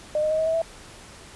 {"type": "tone with pitch steps", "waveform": "sine", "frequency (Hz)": [607, 616.9, 627, 637.2, 647.6, 658.1], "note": ["D#5", "D#5", "D#5", "D#5", "E5", "E5"], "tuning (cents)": [-43, -15, 13, 41, -31, -3], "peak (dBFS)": -20, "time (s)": [0.15, 0.618], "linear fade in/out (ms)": 2, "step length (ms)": 78, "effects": ["pink hiss -45 dBFS RMS until 1.35 s", "resampled to 24000 Hz"]}